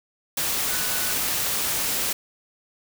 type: tone in noise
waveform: sine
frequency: 1480 Hz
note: F#6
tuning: in tune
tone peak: -36 dBFS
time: 0.7-1.13 s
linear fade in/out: 5 ms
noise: white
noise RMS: -25 dBFS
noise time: 0.37-2.13 s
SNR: -14 dB
effects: none